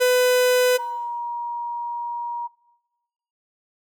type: tone pair in turn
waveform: 45% pulse / sine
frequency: 500 / 949.6 Hz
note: B4 / A#5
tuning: +21 / +32 cents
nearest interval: major seventh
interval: 1111 cents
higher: second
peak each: -15 / -25 dBFS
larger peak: first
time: 0-0.78 / 0.78-2.48 s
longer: second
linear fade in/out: 20 ms
effects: noise-tail reverb RT60 1.0 s tail -21 dB re dry